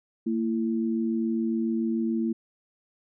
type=tone pair together; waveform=sine; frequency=227.6 / 334.6 Hz; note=A#3 / E4; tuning=-41 / +26 cents; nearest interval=perfect fifth; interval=667 cents; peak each=-25 / -29 dBFS; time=0.26-2.33 s; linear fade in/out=10 ms; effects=none